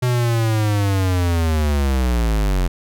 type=linear sweep; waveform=square; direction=down; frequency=125.8 to 43.14 Hz; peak=-16 dBFS; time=0.02-2.68 s; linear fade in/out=10 ms; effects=none